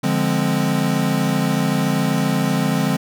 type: chord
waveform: square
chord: D half-diminished seventh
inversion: none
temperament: equal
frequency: 146.83 / 174.61 / 207.7 / 261.6 Hz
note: D3 / F3 / Ab3 / C4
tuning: 0 / 0 / 0 / 0 cents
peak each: -23 dBFS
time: 0.03-2.97 s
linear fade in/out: 10 ms
effects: none